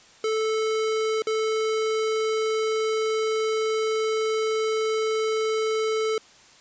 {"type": "tone with dropouts", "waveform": "square", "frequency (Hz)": 438.3, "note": "A4", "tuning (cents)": -7, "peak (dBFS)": -23, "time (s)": [0.24, 6.18], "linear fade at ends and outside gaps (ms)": 2, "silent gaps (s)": [1.221, 1.27], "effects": ["white hiss -52 dBFS RMS until 6.6 s", "resampled to 16000 Hz"]}